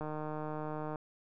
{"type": "click train", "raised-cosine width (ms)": 1, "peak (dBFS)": -26, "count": 146, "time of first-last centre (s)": [0.01, 0.958], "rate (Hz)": 153, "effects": []}